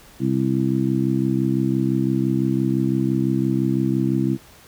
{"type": "harmonic tone", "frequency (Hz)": 65.9, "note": "C2", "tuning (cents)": 13, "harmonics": [2, 3, 4, 5], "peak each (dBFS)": [-23, -23, -23, -23], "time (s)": [0.19, 4.38], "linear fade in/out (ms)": 50, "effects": ["pink hiss -48 dBFS RMS until 4.67 s"]}